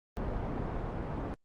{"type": "low-pass noise", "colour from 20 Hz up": "pink", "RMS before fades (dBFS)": -35, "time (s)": [0.17, 1.34], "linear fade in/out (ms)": 0, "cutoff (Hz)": 930, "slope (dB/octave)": 12, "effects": ["Opus 24 kbps"]}